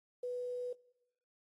sine tone with quantisation, 493.9 Hz, B4, in tune, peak -36 dBFS, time 0.23-0.73 s, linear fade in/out 5 ms, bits 11, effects noise-tail reverb RT60 1.0 s tail -23 dB re dry + AAC 32 kbps

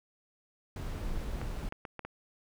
brown noise, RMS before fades -36 dBFS, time 0.76-1.69 s, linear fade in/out 2 ms
clicks, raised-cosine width 0.5 ms, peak -25 dBFS, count 5, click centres 1.415 / 1.724 / 1.852 / 1.993 / 2.05 s
effects none

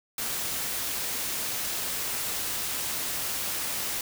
white noise, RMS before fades -31 dBFS, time 0.18-4.01 s, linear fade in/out 2 ms, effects none

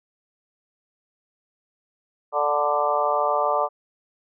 harmonic tone with a mistuned harmonic, 147.1 Hz, D3, 3 cents sharp, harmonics 3 / 4 / 5 / 6 / 7 / 8, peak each -30 / -24 / -26 / -27 / -28 / -25 dBFS, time 2.32-3.69 s, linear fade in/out 50 ms, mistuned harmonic 7, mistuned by -21 cents, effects none

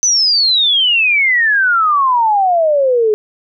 sine exponential sweep, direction down, 6150 to 415.4 Hz, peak -9 dBFS, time 0.03-3.14 s, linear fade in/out 0 ms, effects none

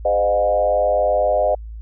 sine tone with frequency modulation, 612 Hz, D#5, 29 cents flat, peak -14 dBFS, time 0.05-1.55 s, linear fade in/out 5 ms, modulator 98.9 Hz, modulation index 1.1, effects added 55 Hz sine -30 dBFS peak until 1.81 s

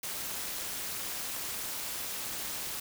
white noise with amplitude modulation, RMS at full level -34 dBFS, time 0.03-2.8 s, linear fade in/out 5 ms, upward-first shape sine, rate 264 Hz, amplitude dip 70%, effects none

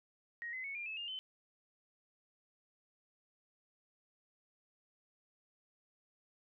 sine tone with pitch steps, 1881 / 2039 / 2211 / 2397 / 2599 / 2818 / 3056 Hz, A#6 / C7 / C#7 / D7 / E7 / F7 / G7, +15 / -45 / -5 / +35 / -25 / +15 / -45 cents, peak -40 dBFS, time 0.42-1.19 s, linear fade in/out 0 ms, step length 110 ms, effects none

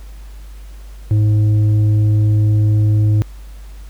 triangle tone with tanh clipping, 106 Hz, G#2, 36 cents sharp, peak -11 dBFS, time 1.11-3.22 s, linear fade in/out 0 ms, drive 10 dB, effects added 50 Hz sine -31 dBFS peak until 3.89 s + pink hiss -48 dBFS RMS until 3.89 s

